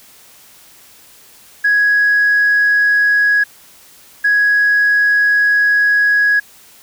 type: tone pair in turn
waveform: sine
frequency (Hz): 1665 / 1665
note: G#6 / G#6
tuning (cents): +4 / +4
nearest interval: unison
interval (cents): 0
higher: neither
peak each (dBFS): -8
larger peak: neither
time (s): 1.64-3.44 / 4.24-6.4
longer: second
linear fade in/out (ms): 10
effects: tanh soft clip ceiling -6 dBFS + white hiss -44 dBFS RMS until 6.82 s